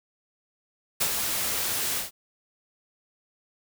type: noise with ADSR envelope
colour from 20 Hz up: white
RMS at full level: -23 dBFS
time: 1-2.11 s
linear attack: 14 ms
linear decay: 68 ms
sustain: -5 dB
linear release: 140 ms
effects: none

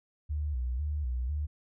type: tone with vibrato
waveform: sine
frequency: 68 Hz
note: C#2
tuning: 33 cents flat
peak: -29 dBFS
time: 0.29-1.47 s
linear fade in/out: 20 ms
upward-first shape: square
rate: 2 Hz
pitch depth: 160 cents each way
effects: none

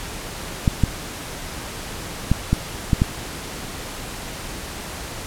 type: clicks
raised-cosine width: 5 ms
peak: -3 dBFS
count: 6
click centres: 0.678 / 0.837 / 2.316 / 2.53 / 2.932 / 3.019 s
effects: pink hiss -32 dBFS RMS until 5.26 s + low-pass 12000 Hz 12 dB/octave

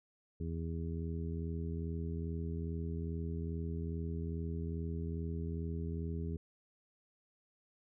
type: harmonic tone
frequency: 82.41 Hz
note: E2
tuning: in tune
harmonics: 1 / 2 / 3 / 4 / 5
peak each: -38 / -41 / -46 / -50 / -47 dBFS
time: 0.4-6.37 s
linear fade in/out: 5 ms
effects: none

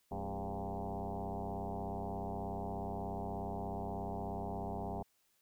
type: tone with frequency modulation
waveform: sine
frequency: 307.4 Hz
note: D#4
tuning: 21 cents flat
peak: -37 dBFS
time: 0.11-5.03 s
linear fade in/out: 10 ms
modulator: 96.7 Hz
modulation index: 5.7
effects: white hiss -75 dBFS RMS until 5.41 s

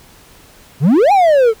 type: exponential two-way sweep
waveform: triangle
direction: up then down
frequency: 123.47 to 837 to 425.2 Hz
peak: -5 dBFS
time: 0.8-1.54 s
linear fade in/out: 50 ms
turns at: 1.12 s
effects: pink hiss -44 dBFS RMS until 1.6 s

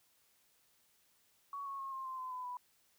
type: tone with pitch steps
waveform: sine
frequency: 1121 / 1101.1 / 1081.6 / 1062.4 / 1043.5 / 1025 / 1006.8 / 988.9 Hz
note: C#6 / C#6 / C#6 / C6 / C6 / C6 / B5 / B5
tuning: +19 / -12 / -43 / +26 / -5 / -36 / +33 / +2 cents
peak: -40 dBFS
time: 1.53-2.57 s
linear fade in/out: 2 ms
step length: 130 ms
effects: white hiss -72 dBFS RMS until 2.98 s

